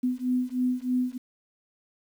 sine beating tone pair, 249.8 / 253 Hz, B3 / B3, +20 / +42 cents, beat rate 3.2 Hz, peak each -27 dBFS, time 0.03-1.18 s, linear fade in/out 10 ms, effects 9-bit

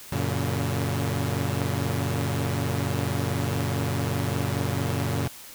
sawtooth chord, F# major, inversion none, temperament equal with one note detuned, 92.5 / 116.54 / 141.26 Hz, F#2 / A#2 / C#3, 0 / 0 / +33 cents, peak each -25 dBFS, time 0.12-5.28 s, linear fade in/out 5 ms, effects white hiss -44 dBFS RMS until 5.54 s

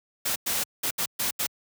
white noise bursts at uneven times, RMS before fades -27 dBFS, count 6, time 0.25-0.36 / 0.46-0.64 / 0.83-0.91 / 0.98-1.06 / 1.19-1.31 / 1.39-1.47 s, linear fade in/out 10 ms, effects high-pass 80 Hz 12 dB/octave

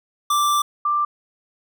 square / sine tone pair in turn, 1174.7 / 1181.5 Hz, D6 / D6, 0 / +10 cents, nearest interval unison, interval 10 cents, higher second, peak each -17 dBFS, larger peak neither, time 0.3-0.62 / 0.85-1.05 s, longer first, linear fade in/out 5 ms, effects none

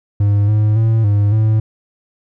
triangle tone with pitch steps, 102.1 / 106.5 / 112 / 102.5 / 109.1 Hz, G#2 / G#2 / A2 / G#2 / A2, -29 / +44 / +31 / -22 / -14 cents, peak -8 dBFS, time 0.2-1.6 s, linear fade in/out 5 ms, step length 280 ms, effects none

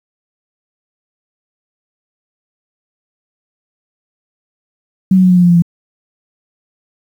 sine tone with pitch steps, 188.5 / 185.8 / 183.13 / 180.51 / 177.92 / 175.37 / 172.86 / 170.38 Hz, F#3 / F#3 / F#3 / F#3 / F3 / F3 / F3 / F3, +32 / +7 / -18 / -43 / +32 / +7 / -17 / -42 cents, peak -5 dBFS, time 5.11-5.622 s, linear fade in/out 5 ms, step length 64 ms, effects 7-bit

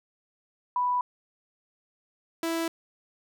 sine / sawtooth tone pair in turn, 987.8 / 330.3 Hz, B5 / E4, 0 / +4 cents, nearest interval octave + perfect fifth, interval 1896 cents, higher first, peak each -23 dBFS, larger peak neither, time 0.76-1.01 / 2.43-2.68 s, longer neither, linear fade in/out 2 ms, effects none

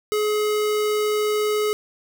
square tone, 423 Hz, G#4, 32 cents sharp, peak -20 dBFS, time 0.12-1.73 s, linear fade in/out 0 ms, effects none

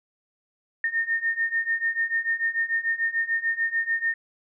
sine beating tone pair, 1824 / 1830.8 Hz, A#6 / A#6, -38 / -32 cents, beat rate 6.8 Hz, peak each -27 / -25 dBFS, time 0.84-4.14 s, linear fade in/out 2 ms, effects none

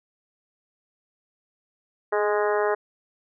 harmonic tone with a mistuned harmonic, 207.7 Hz, G#3, in tune, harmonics 2 / 3 / 4 / 5 / 6 / 7 / 8 / 9, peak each -23 / -27 / -29 / -31 / -33 / -34 / -35 / -36 dBFS, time 2.12-2.75 s, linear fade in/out 10 ms, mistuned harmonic 2, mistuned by +16 cents, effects none

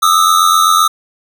square tone pair together, 1217 / 1304.8 Hz, D#6 / E6, -39 / -18 cents, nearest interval minor second, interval 121 cents, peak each -11 dBFS, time 0.02-0.88 s, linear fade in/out 10 ms, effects none

